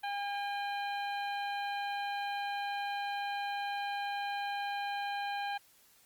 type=harmonic tone with a mistuned harmonic; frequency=808 Hz; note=G#5; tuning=48 cents flat; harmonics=1 / 2 / 3 / 4 / 5; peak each=-35 / -41 / -45 / -47 / -49 dBFS; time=0.03-5.58 s; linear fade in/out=10 ms; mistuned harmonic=4; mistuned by=-66 cents; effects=white hiss -64 dBFS RMS until 6.05 s + Opus 32 kbps